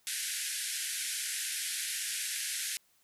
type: band-pass noise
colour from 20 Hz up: white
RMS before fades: -36 dBFS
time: 0.07-2.77 s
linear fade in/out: 0 ms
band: 1500 to 12000 Hz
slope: 96 dB/octave
effects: white hiss -69 dBFS RMS until 3.03 s